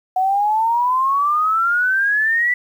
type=exponential sweep; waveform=sine; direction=up; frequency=738 to 1984 Hz; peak=-14 dBFS; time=0.16-2.54 s; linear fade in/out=5 ms; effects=8-bit